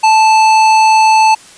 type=tone with tanh clipping; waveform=sine; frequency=877 Hz; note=A5; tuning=6 cents flat; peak=-7 dBFS; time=0.03-1.35 s; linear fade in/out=10 ms; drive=17 dB; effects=white hiss -38 dBFS RMS until 1.57 s + resampled to 22050 Hz